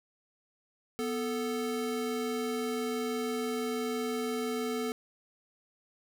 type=tone pair together; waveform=square; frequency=246.8 / 440 Hz; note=B3 / A4; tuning=-1 / 0 cents; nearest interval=minor seventh; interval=1001 cents; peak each=-35 / -34 dBFS; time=0.99-4.92 s; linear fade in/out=0 ms; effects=none